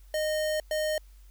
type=tone bursts at uneven times; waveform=square; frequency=616 Hz; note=D#5; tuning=17 cents flat; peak=-27 dBFS; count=2; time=0.14-0.6 / 0.71-0.98 s; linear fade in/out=2 ms; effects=added 48 Hz sine -49 dBFS peak until 1.3 s + white hiss -65 dBFS RMS until 1.3 s